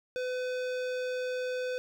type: tone with hard clipping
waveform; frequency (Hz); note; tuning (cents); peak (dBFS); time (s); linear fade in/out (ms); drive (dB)
sine; 504; B4; +35; -33; 0.16-1.78; 0; 17
effects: none